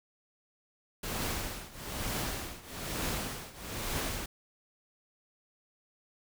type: noise with tremolo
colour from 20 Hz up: pink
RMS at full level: -33 dBFS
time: 1.03-4.26 s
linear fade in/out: 5 ms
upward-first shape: triangle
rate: 1.1 Hz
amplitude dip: 90%
effects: none